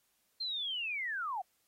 sine linear sweep, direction down, 4215 to 705 Hz, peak -34 dBFS, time 0.4-1.42 s, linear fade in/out 10 ms, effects white hiss -75 dBFS RMS until 1.67 s + AAC 48 kbps

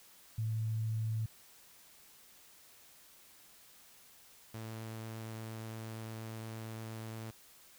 sine / sawtooth tone pair in turn, 110.8 / 111.43 Hz, A2 / A2, +13 / +22 cents, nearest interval unison, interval 9 cents, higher second, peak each -32 / -38 dBFS, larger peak first, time 0.38-1.26 / 4.54-7.31 s, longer second, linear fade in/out 5 ms, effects white hiss -60 dBFS RMS until 7.78 s

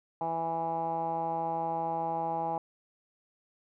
10% pulse tone with low-pass filter, 164.81 Hz, E3, in tune, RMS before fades -32 dBFS, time 0.21-2.58 s, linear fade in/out 2 ms, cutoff 840 Hz, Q 6.2, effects none

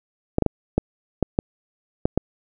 clicks, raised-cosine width 2 ms, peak -4 dBFS, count 8, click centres 0.384 / 0.423 / 0.463 / 0.78 / 1.227 / 1.389 / 2.055 / 2.176 s, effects none

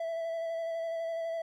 triangle tone with vibrato, 661 Hz, E5, 5 cents sharp, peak -30 dBFS, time 0-1.42 s, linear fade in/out 5 ms, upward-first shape square, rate 12 Hz, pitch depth 14 cents each way, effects none

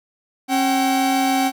45% pulse tone pair together, 269.8 / 763 Hz, C#4 / G5, -47 / -47 cents, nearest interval octave + tritone, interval 1800 cents, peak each -19 dBFS, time 0.48-1.52 s, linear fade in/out 50 ms, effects none

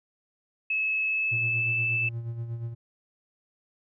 sine tone with pitch glide, 2591 to 2635 Hz, E7 to E7, -30 to -1 cents, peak -24 dBFS, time 0.7-2.09 s, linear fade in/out 5 ms, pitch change +29 cents, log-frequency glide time 1.05-1.72 s
triangle tone with tremolo, 116.54 Hz, A#2, in tune, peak -27 dBFS, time 1.31-2.75 s, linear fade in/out 20 ms, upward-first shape sine, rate 8.4 Hz, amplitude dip 55%
effects none

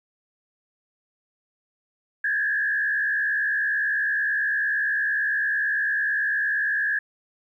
sine tone with frequency modulation, 1681 Hz, G#6, 20 cents sharp, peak -21 dBFS, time 2.24-6.99 s, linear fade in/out 5 ms, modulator 68.9 Hz, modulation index 1.1, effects 10-bit

